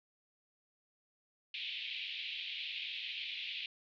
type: band-pass noise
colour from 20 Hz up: pink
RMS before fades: -42 dBFS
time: 1.54-3.66 s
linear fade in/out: 2 ms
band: 2400 to 3800 Hz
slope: 48 dB/octave
effects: none